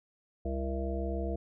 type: harmonic tone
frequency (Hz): 66.9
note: C2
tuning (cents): +39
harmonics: 1 / 3 / 5 / 7 / 9 / 10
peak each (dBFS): -33 / -40 / -39 / -40 / -45 / -40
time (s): 0.45-1.36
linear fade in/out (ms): 5
effects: none